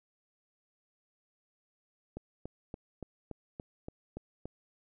click train, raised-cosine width 2 ms, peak -27 dBFS, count 9, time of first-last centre 2.17-4.456 s, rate 3.5 Hz, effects none

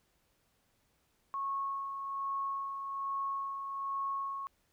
sine tone with tremolo, 1098 Hz, C#6, 17 cents flat, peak -32 dBFS, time 1.34-4.47 s, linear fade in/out 0 ms, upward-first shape sine, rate 1.2 Hz, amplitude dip 45%, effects pink hiss -74 dBFS RMS until 4.72 s

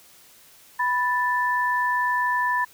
sine tone pair together, 987.8 / 1760.1 Hz, B5 / A6, 0 / 0 cents, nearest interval minor seventh, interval 1000 cents, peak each -22 / -24 dBFS, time 0.79-2.65 s, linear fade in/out 10 ms, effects white hiss -52 dBFS RMS until 2.73 s

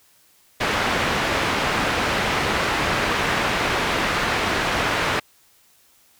white low-pass noise, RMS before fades -22 dBFS, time 0.6-5.2 s, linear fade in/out 10 ms, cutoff 2100 Hz, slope 12 dB/octave, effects white hiss -57 dBFS RMS until 6.19 s

